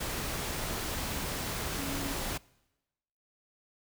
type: tone in noise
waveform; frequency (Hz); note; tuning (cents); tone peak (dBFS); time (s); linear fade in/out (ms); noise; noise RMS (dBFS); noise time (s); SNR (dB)
sine; 277.2; C#4; 0; -37; 1.78-2.13; 10; pink; -35; 0-2.38; -5
effects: noise-tail reverb RT60 1.0 s tail -24 dB re dry